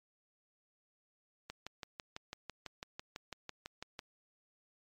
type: click train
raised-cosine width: 0.2 ms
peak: -25 dBFS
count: 16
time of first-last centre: 1.5-3.992 s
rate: 6.02 Hz
effects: MP3 96 kbps